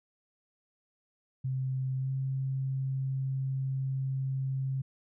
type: tone with pitch glide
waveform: sine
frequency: 131.2 to 133.57 Hz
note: C3 to C3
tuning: +5 to +36 cents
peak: -29 dBFS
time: 1.44-4.82 s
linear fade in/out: 10 ms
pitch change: +31 cents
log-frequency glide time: 1.98-2.1 s
effects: none